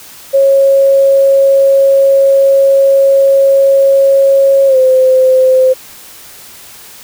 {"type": "tone with pitch glide", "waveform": "sine", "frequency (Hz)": [547, 518.4], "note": ["C#5", "C5"], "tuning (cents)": [-23, -16], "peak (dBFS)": -4, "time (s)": [0.33, 5.74], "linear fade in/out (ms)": 20, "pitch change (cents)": -93, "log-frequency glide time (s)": [4.67, 4.77], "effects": ["white hiss -34 dBFS RMS until 7.03 s"]}